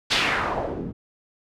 white noise with low-pass filter sweep, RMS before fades -25 dBFS, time 0.1-0.93 s, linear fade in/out 20 ms, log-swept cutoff 4200 to 220 Hz, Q 1.9, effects none

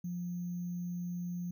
sine tone with sample-and-hold, 176 Hz, F3, 14 cents sharp, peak -35 dBFS, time 0.04-1.51 s, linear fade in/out 5 ms, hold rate 6300 Hz, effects none

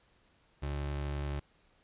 30% pulse tone, 71.6 Hz, D2, 43 cents flat, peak -31 dBFS, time 0.62-1.4 s, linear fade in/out 10 ms, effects pink hiss -68 dBFS RMS until 1.83 s + resampled to 8000 Hz

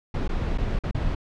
brown noise with dropouts, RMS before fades -25 dBFS, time 0.14-1.15 s, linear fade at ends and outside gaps 5 ms, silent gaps 0.278-0.291 / 0.577-0.582 / 0.79-0.836 / 0.912-0.946 s, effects low-pass 4000 Hz 12 dB/octave

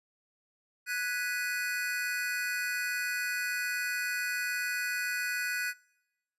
square chord, G# minor seventh, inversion third, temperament equal, 1480 / 1661.2 / 1975.5 / 2489 Hz, F#6 / G#6 / B6 / D#7, 0 / 0 / 0 / 0 cents, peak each -34 / -40 / -40 / -38 dBFS, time 0.86-5.74 s, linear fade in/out 50 ms, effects noise-tail reverb RT60 1.0 s tail -25 dB re dry + resampled to 32000 Hz

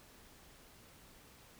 silence, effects pink hiss -60 dBFS RMS until 1.59 s

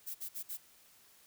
violet noise bursts, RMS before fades -41 dBFS, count 4, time 0.06-0.575 s, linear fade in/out 20 ms, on 89 ms, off 53 ms, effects white hiss -63 dBFS RMS until 1.26 s

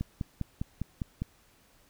click train, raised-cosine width 5 ms, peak -19 dBFS, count 7, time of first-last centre 0.01-1.22 s, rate 4.96 Hz, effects pink hiss -63 dBFS RMS until 1.89 s

